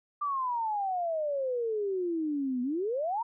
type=exponential two-way sweep; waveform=sine; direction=down then up; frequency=1191 to 242.6 to 964 Hz; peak=-28 dBFS; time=0.21-3.23 s; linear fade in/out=10 ms; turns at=2.62 s; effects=none